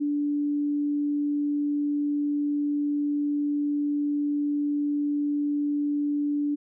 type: tone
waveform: sine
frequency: 291.3 Hz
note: D4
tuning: 14 cents flat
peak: -23 dBFS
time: 0-6.56 s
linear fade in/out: 20 ms
effects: none